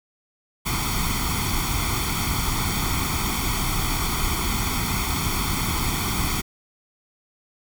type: noise with comb filter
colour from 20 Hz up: pink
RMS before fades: -24 dBFS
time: 0.65-6.42 s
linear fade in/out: 20 ms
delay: 0.89 ms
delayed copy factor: +0.85
effects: none

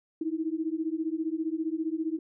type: beating tone pair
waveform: sine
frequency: 312.8 / 327.8 Hz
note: D#4 / E4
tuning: +9 / -10 cents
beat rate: 15 Hz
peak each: -31 dBFS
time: 0.21-2.19 s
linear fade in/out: 5 ms
effects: none

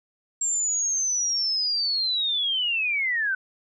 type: linear sweep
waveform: sine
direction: down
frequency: 7459 to 1491 Hz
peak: -22 dBFS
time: 0.41-3.35 s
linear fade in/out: 5 ms
effects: none

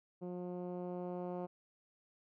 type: tone with low-pass filter sweep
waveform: 10% pulse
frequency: 178.7 Hz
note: F3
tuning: 40 cents sharp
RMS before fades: -42 dBFS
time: 0.21-1.47 s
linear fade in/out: 20 ms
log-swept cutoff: 390 to 680 Hz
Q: 0.9
effects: none

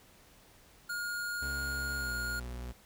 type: tone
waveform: square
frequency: 1427 Hz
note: F6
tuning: 37 cents sharp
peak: -35 dBFS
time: 0.89-2.4 s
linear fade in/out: 10 ms
type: tone with pitch glide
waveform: 40% pulse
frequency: 69 to 61.12 Hz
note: C#2 to B1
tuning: -7 to -17 cents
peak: -38 dBFS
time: 1.41-2.73 s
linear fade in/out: 20 ms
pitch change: -210 cents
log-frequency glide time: 1.96-2.12 s
effects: pink hiss -60 dBFS RMS until 2.85 s

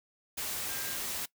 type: tone in noise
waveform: sine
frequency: 1600 Hz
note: G6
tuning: 35 cents sharp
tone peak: -46 dBFS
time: 0.69-0.97 s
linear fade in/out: 10 ms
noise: white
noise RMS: -36 dBFS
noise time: 0.37-1.26 s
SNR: -13 dB
effects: noise-tail reverb RT60 0.1 s tail -20 dB re dry

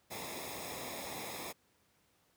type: noise with comb filter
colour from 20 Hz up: pink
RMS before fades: -43 dBFS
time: 0.1-1.53 s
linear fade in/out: 20 ms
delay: 0.67 ms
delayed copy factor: -0.7
effects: pink hiss -72 dBFS RMS until 2.36 s + high-pass 80 Hz 12 dB/octave

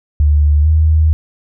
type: tone with pitch glide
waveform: sine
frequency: 74 to 78.4 Hz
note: D2 to D#2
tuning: +14 to +14 cents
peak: -7 dBFS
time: 0.2-1.13 s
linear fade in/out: 0 ms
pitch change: +100 cents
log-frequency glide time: 0.62-0.67 s
effects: none

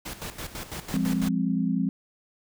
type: noise with tremolo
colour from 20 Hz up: pink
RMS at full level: -35 dBFS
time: 0.05-1.29 s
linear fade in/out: 10 ms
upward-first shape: square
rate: 6 Hz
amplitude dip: 70%
type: chord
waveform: sine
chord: F minor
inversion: none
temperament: equal with one note detuned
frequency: 174.61 / 204.6 / 261.6 Hz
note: F3 / Ab3 / C4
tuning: 0 / -26 / 0 cents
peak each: -27 dBFS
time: 0.94-1.89 s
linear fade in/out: 0 ms
effects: none

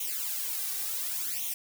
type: noise with flanger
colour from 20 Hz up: blue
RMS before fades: -33 dBFS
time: 0-1.54 s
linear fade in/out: 5 ms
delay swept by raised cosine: 0.31 to 2.61 ms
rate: 0.69 Hz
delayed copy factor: +0.8
effects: none

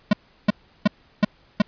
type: tone bursts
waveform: square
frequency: 207.7 Hz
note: G#3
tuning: in tune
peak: -13 dBFS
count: 5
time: 0.11-1.62 s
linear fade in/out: 5 ms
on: 22 ms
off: 350 ms
effects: pink hiss -57 dBFS RMS until 1.67 s + resampled to 11025 Hz

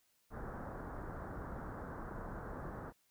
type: low-pass noise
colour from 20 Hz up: pink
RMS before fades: -45 dBFS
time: 0.3-2.93 s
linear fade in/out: 50 ms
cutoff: 1600 Hz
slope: 48 dB/octave
effects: white hiss -75 dBFS RMS until 3.1 s

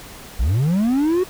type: linear sweep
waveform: triangle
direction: up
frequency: 47.14 to 378.3 Hz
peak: -13 dBFS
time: 0.39-1.24 s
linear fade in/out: 10 ms
effects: pink hiss -39 dBFS RMS until 1.29 s

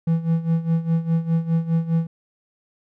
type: tone with tremolo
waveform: triangle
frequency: 164.81 Hz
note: E3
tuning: in tune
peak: -13 dBFS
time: 0.07-2.07 s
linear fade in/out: 5 ms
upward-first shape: sine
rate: 4.9 Hz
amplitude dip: 80%
effects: none

